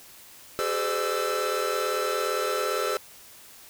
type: tone cluster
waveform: 45% pulse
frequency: 388.6 / 426.2 / 513 / 598 / 1328 Hz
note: G4 / G#4 / C5 / D5 / E6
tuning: -15 / +45 / -34 / +31 / +12 cents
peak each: -33 / -31 / -31 / -34 / -30 dBFS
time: 0.59-2.97 s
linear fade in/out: 0 ms
effects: white hiss -49 dBFS RMS until 3.69 s